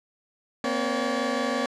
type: tone cluster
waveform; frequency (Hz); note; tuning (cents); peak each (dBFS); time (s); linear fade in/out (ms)
20% pulse; 236.7 / 262.7 / 570; A#3 / C4 / C#5; +27 / +7 / +48; -24; 0.64-1.66; 2
effects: low-pass 6000 Hz 12 dB/octave